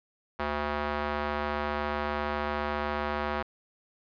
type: tone with band-pass filter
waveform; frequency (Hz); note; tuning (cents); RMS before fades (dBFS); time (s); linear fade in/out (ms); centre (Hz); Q
square; 73.8; D2; +9; -31; 0.39-3.43; 10; 1100; 1
effects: resampled to 11025 Hz